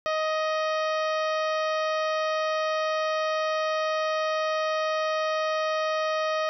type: harmonic tone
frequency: 626 Hz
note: D#5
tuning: 10 cents sharp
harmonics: 1 / 2 / 3 / 4 / 5 / 6 / 7 / 8 / 9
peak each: -26 / -29 / -35 / -39 / -41 / -44 / -45 / -47 / -47 dBFS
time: 0.06-6.49 s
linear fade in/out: 0 ms
effects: none